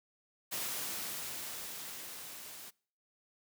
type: noise with level ramp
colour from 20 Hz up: white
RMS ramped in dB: -37 to -49 dBFS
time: 0.51-2.71 s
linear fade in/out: 20 ms
effects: noise-tail reverb RT60 0.5 s tail -25 dB re dry + high-pass 100 Hz 12 dB/octave